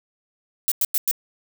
violet noise bursts, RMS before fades -20 dBFS, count 4, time 0.68-1.112 s, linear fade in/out 0 ms, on 36 ms, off 96 ms, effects none

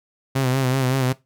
sawtooth tone with vibrato, 130.81 Hz, C3, in tune, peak -14 dBFS, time 0.35-1.13 s, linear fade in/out 10 ms, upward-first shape sine, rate 5.3 Hz, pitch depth 60 cents each way, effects noise-tail reverb RT60 0.2 s tail -18 dB re dry

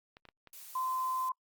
clicks, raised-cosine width 0.3 ms, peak -36 dBFS, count 4, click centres 0.169 / 0.253 / 0.288 / 0.473 s
blue noise, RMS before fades -49 dBFS, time 0.53-1.29 s, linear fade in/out 2 ms
sine tone, 1032 Hz, C6, 24 cents flat, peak -31 dBFS, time 0.75-1.32 s, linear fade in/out 5 ms
effects noise-tail reverb RT60 0.1 s tail -26 dB re dry + Opus 48 kbps

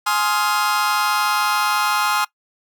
40% pulse chord, F minor seventh, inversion first, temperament just, 838.1 / 1047.7 / 1257.2 / 1396.9 Hz, Ab5 / C6 / Eb6 / F6, +16 / +2 / +18 / 0 cents, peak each -22 dBFS, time 0.06-2.25 s, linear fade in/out 10 ms, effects noise-tail reverb RT60 0.1 s tail -21 dB re dry

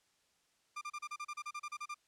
30% pulse tone bursts, 1194 Hz, D6, 28 cents sharp, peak -37 dBFS, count 14, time 0.76-1.945 s, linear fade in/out 10 ms, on 54 ms, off 33 ms, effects white hiss -74 dBFS RMS until 2.07 s + low-pass 8000 Hz 12 dB/octave

